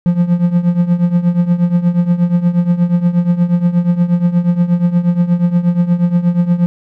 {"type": "tone with tremolo", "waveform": "triangle", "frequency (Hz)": 174.61, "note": "F3", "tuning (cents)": 0, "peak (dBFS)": -4, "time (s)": [0.06, 6.66], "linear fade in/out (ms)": 0, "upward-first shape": "triangle", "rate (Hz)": 8.4, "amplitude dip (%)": 85, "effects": []}